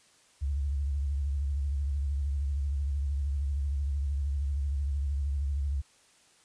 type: tone with vibrato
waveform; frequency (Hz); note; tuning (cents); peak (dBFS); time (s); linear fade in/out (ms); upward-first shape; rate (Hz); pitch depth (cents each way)
sine; 70.3; C#2; +25; -27; 0.41-5.82; 20; sine; 13; 90
effects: white hiss -62 dBFS RMS until 6.44 s + resampled to 22050 Hz